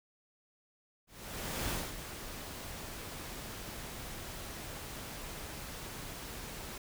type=noise with ADSR envelope; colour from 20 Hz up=pink; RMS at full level=-35 dBFS; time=1.07-6.78 s; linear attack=630 ms; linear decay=220 ms; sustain=-9 dB; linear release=3 ms; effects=none